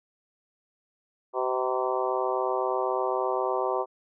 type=harmonic tone with a mistuned harmonic; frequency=127.9 Hz; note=C3; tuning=39 cents flat; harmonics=3 / 4 / 5 / 6 / 7 / 8 / 9; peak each=-30 / -31 / -32 / -33 / -33 / -34 / -35 dBFS; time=1.33-3.86 s; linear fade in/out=50 ms; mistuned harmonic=7; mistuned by=+46 cents; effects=none